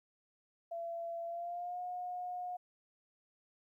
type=tone with pitch glide; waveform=sine; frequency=676 to 720.3 Hz; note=E5 to F#5; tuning=+43 to -47 cents; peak=-38 dBFS; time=0.71-2.57 s; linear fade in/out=10 ms; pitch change=+110 cents; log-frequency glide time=1.25-1.8 s; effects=13-bit